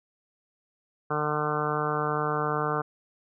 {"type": "harmonic tone", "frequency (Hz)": 150.4, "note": "D3", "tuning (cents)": 42, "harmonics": [1, 2, 3, 4, 5, 6, 7, 8, 9, 10], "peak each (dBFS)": [-33, -37, -31, -37, -34, -38, -34, -32, -34, -38], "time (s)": [1.1, 2.82], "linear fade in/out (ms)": 10, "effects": []}